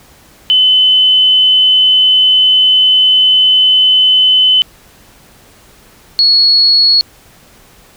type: tone pair in turn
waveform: sine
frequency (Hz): 3030 / 4352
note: F#7 / C#8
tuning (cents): +40 / -33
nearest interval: tritone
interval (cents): 627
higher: second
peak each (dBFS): -5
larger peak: neither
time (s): 0.5-4.62 / 6.19-7.01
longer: first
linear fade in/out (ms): 0
effects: pink hiss -43 dBFS RMS until 7.96 s